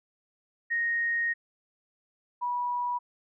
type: tone pair in turn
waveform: sine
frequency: 1864.7 / 974.8 Hz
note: A#6 / B5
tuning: 0 / -23 cents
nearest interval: major seventh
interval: 1123 cents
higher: first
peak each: -25 / -27 dBFS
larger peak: first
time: 0.7-1.34 / 2.41-2.99 s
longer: first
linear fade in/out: 20 ms
effects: none